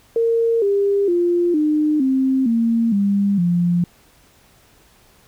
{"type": "tone with pitch steps", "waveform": "sine", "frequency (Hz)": [460, 400.5, 348.6, 303.5, 264.2, 230, 200.2, 174.31], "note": ["A#4", "G4", "F4", "D#4", "C4", "A#3", "G3", "F3"], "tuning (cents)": [-23, 37, -3, -43, 17, -23, 37, -3], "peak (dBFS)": -14, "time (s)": [0.16, 3.84], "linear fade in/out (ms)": 2, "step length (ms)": 460, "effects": ["pink hiss -53 dBFS RMS until 5.27 s"]}